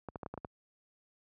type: clicks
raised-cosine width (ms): 1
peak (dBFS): -26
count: 7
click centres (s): 0.087 / 0.158 / 0.232 / 0.262 / 0.34 / 0.377 / 0.448
effects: high-pass 60 Hz 12 dB/octave